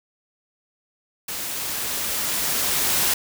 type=noise with level ramp; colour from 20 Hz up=white; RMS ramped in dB=-30 to -20 dBFS; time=1.28-3.14 s; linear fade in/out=5 ms; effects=none